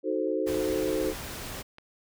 sine chord, D# diminished seventh, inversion none, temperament equal, 311.1 / 370 / 440 / 523.3 Hz, D#4 / F#4 / A4 / C5, 0 / 0 / 0 / 0 cents, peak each -31 dBFS, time 0.03-1.14 s, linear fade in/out 50 ms
pink noise, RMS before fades -38 dBFS, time 0.46-1.63 s, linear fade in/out 20 ms
clicks, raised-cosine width 0.3 ms, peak -30 dBFS, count 2, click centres 1.219 / 1.784 s
effects none

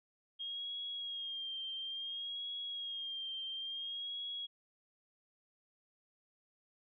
sine tone with vibrato, 3240 Hz, G#7, 43 cents flat, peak -39 dBFS, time 0.39-4.47 s, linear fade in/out 20 ms, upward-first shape sine, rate 0.58 Hz, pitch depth 46 cents each way, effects none

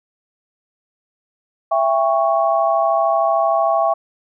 sine chord, C# diminished, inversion first, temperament just, 665.2 / 798.3 / 1108.7 Hz, E5 / G5 / C#6, +16 / +31 / 0 cents, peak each -16 / -19 / -20 dBFS, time 1.71-3.94 s, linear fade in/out 10 ms, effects none

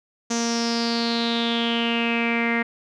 sawtooth tone with low-pass filter sweep, 233.1 Hz, A#3, in tune, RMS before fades -23 dBFS, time 0.3-2.63 s, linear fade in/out 10 ms, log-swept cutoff 6300 to 2000 Hz, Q 7.4, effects none

